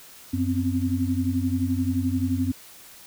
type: tone cluster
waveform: sine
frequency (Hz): 93.3 / 253.8 / 265.3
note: F#2 / B3 / C4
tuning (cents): +15 / +47 / +24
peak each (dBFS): -26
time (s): 0.33-2.52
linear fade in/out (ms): 10
effects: white hiss -47 dBFS RMS until 3.06 s